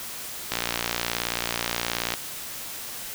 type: click train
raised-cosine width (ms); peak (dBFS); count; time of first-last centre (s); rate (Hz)
0.2; -7; 96; 0.52-2.138; 58.7
effects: white hiss -36 dBFS RMS until 3.14 s